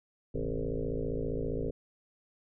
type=tone with frequency modulation; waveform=sine; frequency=207.7 Hz; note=G#3; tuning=in tune; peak=-30 dBFS; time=0.34-1.71 s; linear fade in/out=10 ms; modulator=55.1 Hz; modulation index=5.5; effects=none